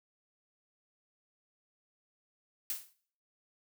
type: noise with exponential decay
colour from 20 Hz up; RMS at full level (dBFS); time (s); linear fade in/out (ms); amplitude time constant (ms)
blue; -32; 2.7-2.93; 1; 48
effects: noise-tail reverb RT60 0.5 s tail -17 dB re dry